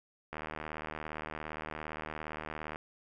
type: click train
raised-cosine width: 0.5 ms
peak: -24 dBFS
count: 189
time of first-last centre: 0.33-2.759 s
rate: 77.4 Hz
effects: none